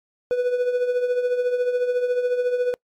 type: tone with tremolo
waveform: triangle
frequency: 493.9 Hz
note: B4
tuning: in tune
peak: -14 dBFS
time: 0.31-2.74 s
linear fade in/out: 0 ms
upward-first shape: triangle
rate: 14 Hz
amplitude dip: 65%
effects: noise-tail reverb RT60 0.1 s tail -25 dB re dry + MP3 64 kbps